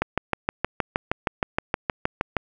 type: click train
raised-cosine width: 0.5 ms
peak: -6 dBFS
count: 16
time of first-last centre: 0.02-2.367 s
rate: 6.39 Hz
effects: none